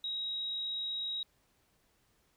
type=tone; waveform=sine; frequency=3814 Hz; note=A#7; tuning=39 cents sharp; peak=-34 dBFS; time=0.04-1.23 s; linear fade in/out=2 ms; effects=pink hiss -72 dBFS RMS until 2.36 s